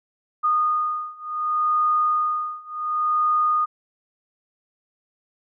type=beating tone pair; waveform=sine; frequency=1229 / 1229.68 Hz; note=D#6 / D#6; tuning=-22 / -21 cents; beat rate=0.68 Hz; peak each=-23 / -22 dBFS; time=0.43-3.66 s; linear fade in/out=20 ms; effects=none